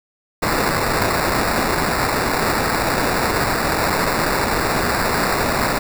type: noise with sample-and-hold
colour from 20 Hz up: white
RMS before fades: -19 dBFS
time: 0.42-5.79 s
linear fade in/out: 10 ms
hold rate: 3150 Hz
effects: none